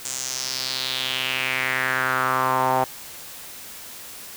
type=tone with band-pass filter sweep; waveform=sawtooth; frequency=130 Hz; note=C3; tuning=11 cents flat; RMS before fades=-24 dBFS; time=0.05-2.84 s; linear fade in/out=2 ms; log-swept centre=7600 to 800 Hz; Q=3.6; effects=white hiss -39 dBFS RMS until 4.36 s